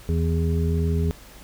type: harmonic tone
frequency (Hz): 82.41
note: E2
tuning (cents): 0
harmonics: 1 / 2 / 3 / 5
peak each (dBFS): -21 / -25 / -32 / -30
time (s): 0.09-1.11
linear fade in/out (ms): 0
effects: added 50 Hz sine -47 dBFS peak until 1.43 s + pink hiss -47 dBFS RMS until 1.43 s